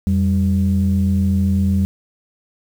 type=tone pair together; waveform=sine; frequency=86.7 / 194.63 Hz; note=F2 / G3; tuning=-12 / -12 cents; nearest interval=octave + major second; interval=1400 cents; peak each=-15 dBFS; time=0.07-1.85 s; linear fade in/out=0 ms; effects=tanh soft clip ceiling -8 dBFS + 7-bit